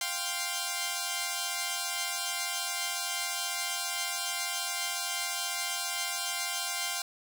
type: chord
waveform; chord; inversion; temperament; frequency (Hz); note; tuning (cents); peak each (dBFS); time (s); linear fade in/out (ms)
5% pulse; F suspended second; none; equal; 698.5 / 784 / 1046.5; F5 / G5 / C6; 0 / 0 / 0; -24; 0.01-7.02; 2
effects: none